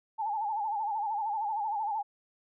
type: tone with vibrato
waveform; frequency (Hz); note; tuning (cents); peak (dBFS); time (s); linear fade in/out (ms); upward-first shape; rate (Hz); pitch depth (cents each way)
sine; 851; G#5; +42; -29; 0.18-2.03; 20; sine; 13; 97
effects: none